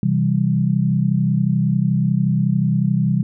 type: chord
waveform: sine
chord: C major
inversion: none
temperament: equal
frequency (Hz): 130.81 / 164.81 / 196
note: C3 / E3 / G3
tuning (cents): 0 / 0 / 0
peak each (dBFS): -19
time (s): 0.03-3.23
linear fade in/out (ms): 2
effects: none